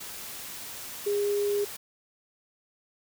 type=tone in noise; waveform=sine; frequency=408.5 Hz; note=G#4; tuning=29 cents flat; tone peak=-24 dBFS; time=1.06-1.65 s; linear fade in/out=10 ms; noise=white; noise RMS=-40 dBFS; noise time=0-1.77 s; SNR=+13 dB; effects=none